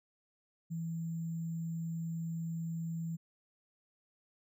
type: tone with sample-and-hold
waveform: sine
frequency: 164.81 Hz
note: E3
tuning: in tune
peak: -35 dBFS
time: 0.7-3.17 s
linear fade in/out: 20 ms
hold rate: 7350 Hz
effects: none